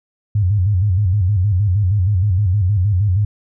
sine tone with vibrato, 97 Hz, G2, 18 cents flat, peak -12 dBFS, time 0.35-3.25 s, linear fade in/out 5 ms, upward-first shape square, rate 6.4 Hz, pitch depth 130 cents each way, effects none

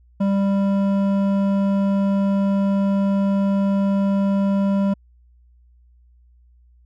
triangle tone with hard clipping, 197.4 Hz, G3, 12 cents sharp, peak -18 dBFS, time 0.2-4.94 s, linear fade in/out 10 ms, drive 14 dB, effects added 60 Hz sine -50 dBFS peak until 6.85 s

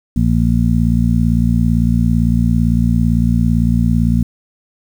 harmonic tone, 57.8 Hz, A#1, 14 cents flat, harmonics 1 / 2 / 3 / 4, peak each -16 / -16 / -16 / -16 dBFS, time 0.16-4.23 s, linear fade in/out 5 ms, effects 7-bit

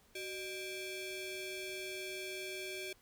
sawtooth ring-modulated tone, 985 Hz, B5, 5 cents flat, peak -34 dBFS, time 0.15-2.93 s, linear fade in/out 5 ms, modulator 1360 Hz, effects pink hiss -67 dBFS RMS until 3.01 s

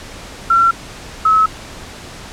sine tone pair in turn, 1359 / 1292.4 Hz, F6 / E6, -48 / -35 cents, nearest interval minor second, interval 87 cents, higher first, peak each -8 dBFS, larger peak neither, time 0.5-0.71 / 1.25-1.46 s, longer neither, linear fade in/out 5 ms, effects pink hiss -33 dBFS RMS until 2.32 s + low-pass 8000 Hz 12 dB/octave

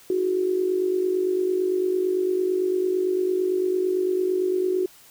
sine tone with amplitude modulation, 368.6 Hz, F#4, 7 cents flat, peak -17 dBFS, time 0.1-4.86 s, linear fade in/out 2 ms, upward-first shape sine, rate 48.9 Hz, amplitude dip 65%, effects white hiss -51 dBFS RMS until 5.1 s

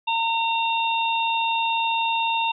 harmonic tone, 914 Hz, A#5, 34 cents flat, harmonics 1 / 3 / 4, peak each -22 / -26 / -29 dBFS, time 0.07-2.52 s, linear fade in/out 10 ms, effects none

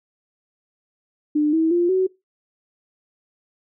sine tone with pitch steps, 299.3 / 322.6 / 347.8 / 374.9 Hz, D4 / E4 / F4 / F#4, +33 / -37 / -7 / +23 cents, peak -15 dBFS, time 1.35-2.07 s, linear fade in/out 10 ms, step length 180 ms, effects noise-tail reverb RT60 0.2 s tail -21 dB re dry

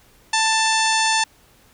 harmonic tone, 885 Hz, A5, 10 cents sharp, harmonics 1 / 2 / 3 / 4 / 5 / 6 / 7 / 8 / 10, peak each -20 / -23 / -25 / -26 / -27 / -28 / -28 / -29 / -30 dBFS, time 0.33-1.24 s, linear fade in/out 5 ms, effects pink hiss -54 dBFS RMS until 1.73 s

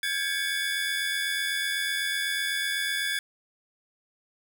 square tone cluster, 1605 / 1693 / 2235 / 3453 Hz, G6 / G#6 / C#7 / A7, +40 / +33 / +14 / -33 cents, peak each -32 / -33 / -36 / -32 dBFS, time 0.03-3.19 s, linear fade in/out 2 ms, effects none

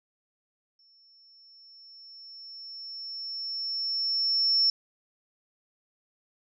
sine tone with exponential growth, 5400 Hz, E8, 41 cents sharp, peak -19 dBFS, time 0.79-4.7 s, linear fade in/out 2 ms, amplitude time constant 850 ms, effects none

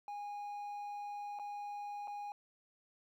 triangle tone with dropouts, 821 Hz, G#5, 20 cents flat, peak -39 dBFS, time 0.08-2.32 s, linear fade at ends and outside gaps 1 ms, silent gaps 1.389-1.396 / 2.074-2.079 s, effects 13-bit

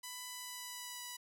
5% pulse tone with pitch glide, 996 to 982.3 Hz, B5 to B5, +14 to -10 cents, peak -32 dBFS, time 0.03-1.17 s, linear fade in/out 10 ms, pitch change -24 cents, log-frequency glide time 0.29-1.01 s, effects none

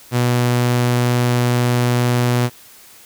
sawtooth tone, 122.2 Hz, B2, 18 cents flat, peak -10 dBFS, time 0.11-2.5 s, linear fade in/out 50 ms, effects white hiss -44 dBFS RMS until 3.05 s

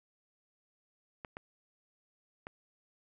clicks, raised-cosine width 0.5 ms, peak -27 dBFS, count 3, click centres 1.248 / 1.369 / 2.469 s, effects none

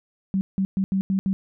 sine tone bursts at uneven times, 192.4 Hz, G3, 32 cents flat, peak -19 dBFS, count 6, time 0.34-0.41 / 0.58-0.65 / 0.77-0.84 / 0.92-1.01 / 1.1-1.19 / 1.26-1.33 s, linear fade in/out 0 ms, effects none

